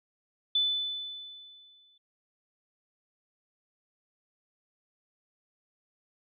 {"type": "tone with exponential decay", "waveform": "sine", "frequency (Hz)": 3500, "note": "A7", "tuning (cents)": -10, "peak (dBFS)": -22, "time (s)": [0.55, 1.98], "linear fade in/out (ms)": 5, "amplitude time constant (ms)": 310, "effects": []}